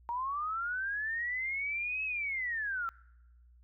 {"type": "linear two-way sweep", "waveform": "sine", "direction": "up then down", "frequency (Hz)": [930, 2590, 1325], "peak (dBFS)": -32, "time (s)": [0.09, 2.89], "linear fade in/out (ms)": 0, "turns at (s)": 2.04, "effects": ["noise-tail reverb RT60 1.0 s tail -25 dB re dry", "added 60 Hz sine -57 dBFS peak until 3.63 s"]}